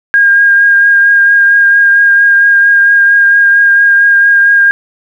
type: tone with vibrato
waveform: sine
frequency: 1618 Hz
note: G#6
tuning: 46 cents flat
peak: -3 dBFS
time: 0.14-4.71 s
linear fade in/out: 0 ms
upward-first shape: triangle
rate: 4.4 Hz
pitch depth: 17 cents each way
effects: 7-bit